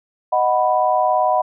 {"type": "chord", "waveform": "sine", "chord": "B major", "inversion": "first", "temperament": "equal", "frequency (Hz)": [622.3, 740, 987.8], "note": ["D#5", "F#5", "B5"], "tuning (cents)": [0, 0, 0], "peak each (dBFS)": [-19, -17, -19], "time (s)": [0.32, 1.42], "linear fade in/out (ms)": 10, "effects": []}